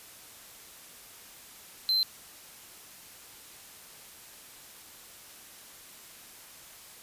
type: tone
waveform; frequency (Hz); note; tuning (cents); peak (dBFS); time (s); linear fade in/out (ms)
triangle; 4098; C8; -37; -22; 1.89-2.03; 0
effects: white hiss -50 dBFS RMS until 7.02 s + resampled to 32000 Hz